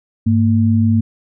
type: tone pair together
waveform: sine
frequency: 101.5 / 227.9 Hz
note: G#2 / A#3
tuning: -39 / -39 cents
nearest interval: octave + major second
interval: 1400 cents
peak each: -13 dBFS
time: 0.26-1.01 s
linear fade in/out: 10 ms
effects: none